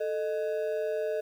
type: ring-modulated tone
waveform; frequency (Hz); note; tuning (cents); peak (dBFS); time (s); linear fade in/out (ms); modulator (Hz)
triangle; 528; C5; +16; -23; 0-1.21; 10; 88.3
effects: 10-bit